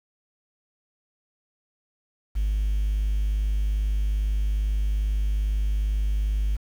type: tone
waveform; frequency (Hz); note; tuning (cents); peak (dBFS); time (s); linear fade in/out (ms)
triangle; 51.2; G#1; -24; -18; 2.35-6.57; 20
effects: tanh soft clip ceiling -17 dBFS + 8-bit